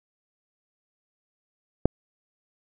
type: click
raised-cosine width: 2 ms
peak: -4 dBFS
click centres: 1.856 s
effects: none